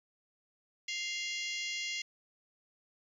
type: harmonic tone with a mistuned harmonic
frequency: 698.5 Hz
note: F5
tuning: in tune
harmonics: 3 / 4 / 5 / 6 / 7 / 8 / 9 / 10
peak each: -39 / -41 / -43 / -45 / -46 / -47 / -48 / -49 dBFS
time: 0.88-2.02 s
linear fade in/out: 5 ms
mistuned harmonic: 5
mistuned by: -82 cents
effects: 11-bit